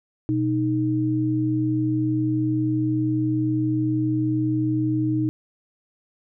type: tone pair together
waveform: sine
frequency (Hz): 123.47 / 311.1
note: B2 / D#4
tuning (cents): 0 / 0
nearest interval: octave + major third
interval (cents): 1600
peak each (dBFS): -24 / -21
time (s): 0.29-5.29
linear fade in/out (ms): 0
effects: none